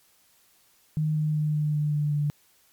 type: tone with pitch steps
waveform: sine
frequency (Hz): 154.3 / 153.06 / 151.82 / 150.6 / 149.39 / 148.19 / 146.99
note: D#3 / D#3 / D#3 / D3 / D3 / D3 / D3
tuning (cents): -14 / -28 / -42 / +44 / +30 / +16 / +2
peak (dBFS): -22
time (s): 0.97-2.3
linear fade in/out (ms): 0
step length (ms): 190
effects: white hiss -62 dBFS RMS until 2.72 s + MP3 96 kbps